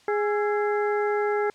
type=harmonic tone with a mistuned harmonic; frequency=415.3 Hz; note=G#4; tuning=in tune; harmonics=1 / 2 / 3 / 4 / 5; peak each=-23 / -29 / -33 / -35 / -37 dBFS; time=0.08-1.5 s; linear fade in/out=2 ms; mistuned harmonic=3; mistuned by=+130 cents; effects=white hiss -57 dBFS RMS until 1.54 s + low-pass 6000 Hz 12 dB/octave